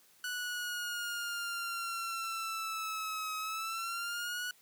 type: linear two-way sweep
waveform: sawtooth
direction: down then up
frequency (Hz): 1480 to 1271 to 1475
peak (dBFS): -32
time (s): 0.24-4.51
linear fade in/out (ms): 2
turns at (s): 3.36
effects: white hiss -64 dBFS RMS until 4.61 s + high-pass 100 Hz 12 dB/octave